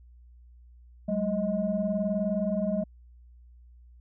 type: tone cluster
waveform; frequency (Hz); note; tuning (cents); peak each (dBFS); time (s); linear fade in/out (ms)
sine; 189.8 / 209.1 / 629; F#3 / G#3 / D#5; +44 / +12 / +19; -29; 1.08-2.84; 10
effects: tanh soft clip ceiling -17 dBFS + added 60 Hz sine -50 dBFS peak until 4 s